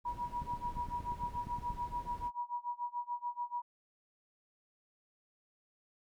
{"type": "noise", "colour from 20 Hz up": "brown", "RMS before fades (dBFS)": -47, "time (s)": [0.04, 2.31], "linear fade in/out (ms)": 50}
{"type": "tone with tremolo", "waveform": "sine", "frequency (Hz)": 965, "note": "B5", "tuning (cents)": -40, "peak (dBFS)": -33, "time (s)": [0.05, 3.62], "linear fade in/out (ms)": 5, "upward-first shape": "sine", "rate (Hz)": 6.9, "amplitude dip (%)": 95}
{"type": "click train", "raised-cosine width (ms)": 5, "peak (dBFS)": -32, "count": 12, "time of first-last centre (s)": [0.42, 1.704], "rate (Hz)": 8.57}
{"effects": []}